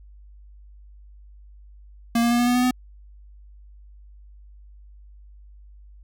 square tone with pitch steps, 233.1 / 236.1 / 239.1 / 242.2 / 245.3 / 248.4 / 251.6 Hz, A#3 / A#3 / A#3 / B3 / B3 / B3 / B3, 0 / +22 / +44 / -34 / -12 / +10 / +32 cents, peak -18 dBFS, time 2.15-2.71 s, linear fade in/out 5 ms, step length 80 ms, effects added 50 Hz sine -44 dBFS peak until 6.03 s

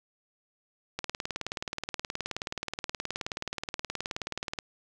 click train, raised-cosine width 0.2 ms, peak -15 dBFS, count 69, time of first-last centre 0.99-4.588 s, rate 18.9 Hz, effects none

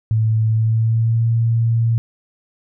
sine tone with pitch glide, 110.5 to 114.99 Hz, A2 to A#2, +8 to -23 cents, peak -13 dBFS, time 0.11-1.98 s, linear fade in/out 0 ms, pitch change +69 cents, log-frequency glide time 0.48-1.26 s, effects none

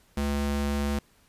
square ring-modulated tone, 142.2 Hz, C#3, 45 cents sharp, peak -23 dBFS, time 0.17-0.99 s, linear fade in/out 5 ms, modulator 72.6 Hz, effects pink hiss -62 dBFS RMS until 1.28 s + resampled to 32000 Hz

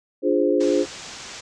sine chord, D half-diminished seventh, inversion none, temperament equal, 293.7 / 349.2 / 415.3 / 523.3 Hz, D4 / F4 / Ab4 / C5, 0 / 0 / 0 / 0 cents, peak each -22 dBFS, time 0.22-0.86 s, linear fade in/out 50 ms
white low-pass noise, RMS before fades -38 dBFS, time 0.6-1.41 s, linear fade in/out 10 ms, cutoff 7300 Hz, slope 48 dB/octave
effects none

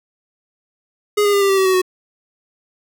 square tone with pitch steps, 415.3 / 408.4 / 401.6 / 394.9 / 388.4 / 381.9 / 375.6 / 369.3 Hz, G#4 / G#4 / G4 / G4 / G4 / G4 / F#4 / F#4, 0 / -29 / +42 / +13 / -16 / -45 / +26 / -3 cents, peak -13 dBFS, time 1.17-1.818 s, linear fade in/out 10 ms, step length 81 ms, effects none

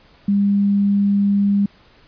sine tone, 201 Hz, G3, 44 cents sharp, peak -13 dBFS, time 0.28-1.66 s, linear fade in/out 5 ms, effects pink hiss -51 dBFS RMS until 2.07 s + resampled to 11025 Hz

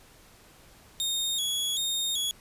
sawtooth tone with vibrato, 3520 Hz, A7, in tune, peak -24 dBFS, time 1-2.31 s, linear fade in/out 0 ms, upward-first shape square, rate 1.3 Hz, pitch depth 81 cents each way, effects pink hiss -55 dBFS RMS until 2.4 s + resampled to 32000 Hz

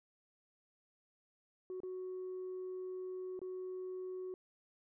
sine tone with dropouts, 370 Hz, F#4, in tune, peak -39 dBFS, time 1.7-4.34 s, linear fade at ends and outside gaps 1 ms, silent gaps 1.803-1.833 / 3.392-3.416 s, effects tanh soft clip ceiling -38 dBFS

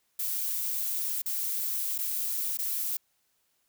violet noise with dropouts, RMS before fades -31 dBFS, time 0.19-2.97 s, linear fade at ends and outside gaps 5 ms, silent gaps 1.219-1.259 / 1.981-1.986 / 2.573-2.587 s, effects white hiss -73 dBFS RMS until 3.68 s

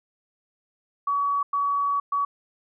sine tone bursts at uneven times, 1133 Hz, C#6, 37 cents sharp, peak -21 dBFS, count 3, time 1.07-1.43 / 1.53-2 / 2.12-2.25 s, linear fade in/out 5 ms, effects none

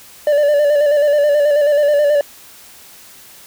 triangle tone with vibrato, 585 Hz, D5, 7 cents flat, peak -8 dBFS, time 0.27-2.21 s, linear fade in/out 2 ms, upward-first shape square, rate 9.3 Hz, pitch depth 36 cents each way, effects white hiss -41 dBFS RMS until 3.46 s

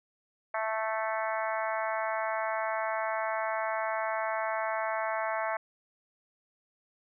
harmonic tone, 220 Hz, A3, in tune, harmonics 3 / 4 / 5 / 6 / 7 / 8 / 9 / 10, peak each -33 / -35 / -37 / -39 / -40 / -41 / -42 / -43 dBFS, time 0.54-5.57 s, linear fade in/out 5 ms, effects none

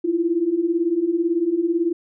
sine beating tone pair, 324.7 / 342.7 Hz, E4 / F4, -26 / -33 cents, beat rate 18 Hz, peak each -23 / -19 dBFS, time 0.04-1.93 s, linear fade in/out 10 ms, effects none

